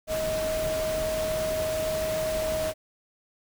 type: tone in noise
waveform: sine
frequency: 630 Hz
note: D#5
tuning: 21 cents sharp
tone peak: -26 dBFS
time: 0.07-2.74 s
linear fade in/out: 50 ms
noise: pink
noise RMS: -34 dBFS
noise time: 0.07-2.74 s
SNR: +5 dB
effects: none